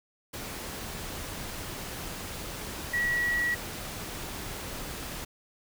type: tone in noise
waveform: sine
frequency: 1927 Hz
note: B6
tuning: 43 cents flat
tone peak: -25 dBFS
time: 2.93-3.55 s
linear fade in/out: 10 ms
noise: pink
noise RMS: -38 dBFS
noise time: 0.33-5.25 s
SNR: +10 dB
effects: none